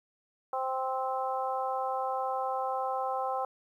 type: harmonic tone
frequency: 261.6 Hz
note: C4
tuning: in tune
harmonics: 2 / 3 / 4 / 5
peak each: -35 / -32 / -36 / -39 dBFS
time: 0.53-3.45 s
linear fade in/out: 2 ms
effects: 11-bit